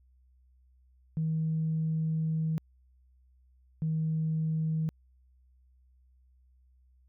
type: tone pair in turn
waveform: sine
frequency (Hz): 159.1 / 158.51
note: D#3 / D#3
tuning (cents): +39 / +32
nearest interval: unison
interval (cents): 7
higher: first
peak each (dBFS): -26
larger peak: neither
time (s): 1.17-2.58 / 3.82-4.89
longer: first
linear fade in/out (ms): 0
effects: tanh soft clip ceiling -22 dBFS + added 63 Hz sine -60 dBFS peak until 7.08 s